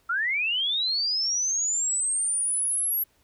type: linear sweep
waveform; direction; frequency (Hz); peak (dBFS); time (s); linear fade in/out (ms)
sine; up; 1326 to 11710; -23; 0.09-3.04; 10
effects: pink hiss -65 dBFS RMS until 3.23 s